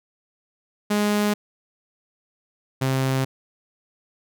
sawtooth tone pair in turn, 207.8 / 132.54 Hz, G#3 / C3, +1 / +23 cents, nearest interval minor sixth, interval 778 cents, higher first, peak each -15 / -16 dBFS, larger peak first, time 0.9-1.34 / 2.81-3.25 s, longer neither, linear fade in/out 10 ms, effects none

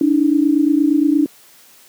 sine tone pair together, 287.7 / 316.3 Hz, D4 / D#4, -36 / +29 cents, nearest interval major second, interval 165 cents, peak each -13 / -15 dBFS, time 0.01-1.26 s, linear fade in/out 2 ms, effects white hiss -47 dBFS RMS until 1.88 s + high-pass 150 Hz 12 dB/octave

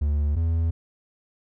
triangle tone pair in turn, 73.42 / 82.41 Hz, D2 / E2, 0 / 0 cents, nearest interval major second, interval 200 cents, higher second, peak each -18 dBFS, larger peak neither, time 0.01-0.36 / 0.36-0.71 s, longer neither, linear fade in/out 10 ms, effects none

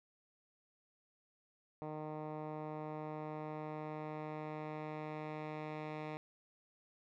10% pulse tone with low-pass filter sweep, 153.6 Hz, D#3, 22 cents flat, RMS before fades -44 dBFS, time 1.82-6.17 s, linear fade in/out 0 ms, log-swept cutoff 1000 to 2500 Hz, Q 1, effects none

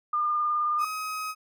sine tone with vibrato, 1208 Hz, D6, 48 cents sharp, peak -23 dBFS, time 0.13-0.85 s, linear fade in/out 5 ms, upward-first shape sine, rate 19 Hz, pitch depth 16 cents each way
35% pulse tone, 1265 Hz, D#6, 28 cents sharp, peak -29 dBFS, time 0.78-1.35 s, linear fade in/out 50 ms
effects none

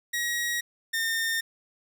sawtooth tone pair in turn, 1900 / 1818.7 Hz, A#6 / A#6, +33 / -43 cents, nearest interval minor second, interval 76 cents, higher first, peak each -23 / -22 dBFS, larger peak second, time 0.13-0.61 / 0.93-1.41 s, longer neither, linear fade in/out 10 ms, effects none

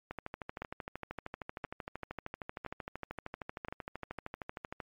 two click trains, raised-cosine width 0.5 ms, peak -23 / -24 dBFS, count 4 / 62, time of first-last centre 0.62-3.684 / 0.11-4.802 s, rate 0.979 / 13 Hz, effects MP3 64 kbps

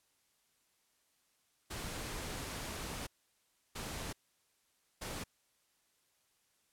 pink noise bursts at uneven times, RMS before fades -42 dBFS, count 3, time 1.7-3.07 / 3.75-4.13 / 5.01-5.24 s, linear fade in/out 10 ms, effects white hiss -75 dBFS RMS until 6.72 s + low-pass 12000 Hz 12 dB/octave

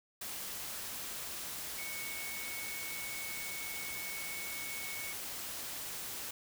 sine tone in noise, 2217 Hz, C#7, in tune, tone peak -43 dBFS, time 1.78-5.13 s, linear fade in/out 5 ms, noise white, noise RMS -42 dBFS, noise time 0.21-6.31 s, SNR -4 dB, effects none

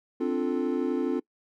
triangle chord, D minor seventh, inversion third, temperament equal, 261.6 / 293.7 / 349.2 / 440 Hz, C4 / D4 / F4 / A4, 0 / 0 / 0 / 0 cents, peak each -27 / -29 / -28 / -30 dBFS, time 0.2-1.2 s, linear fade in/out 10 ms, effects noise-tail reverb RT60 0.1 s tail -24 dB re dry

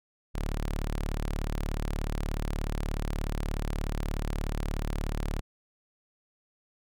sawtooth tone, 36.71 Hz, D1, in tune, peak -25 dBFS, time 0.34-5.41 s, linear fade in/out 20 ms, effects none

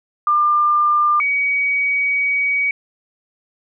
sine tone pair in turn, 1197 / 2260 Hz, D6 / C#7, +33 / +33 cents, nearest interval major seventh, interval 1100 cents, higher second, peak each -12 / -15 dBFS, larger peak first, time 0.27-1.2 / 1.2-2.71 s, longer second, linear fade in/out 2 ms, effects none

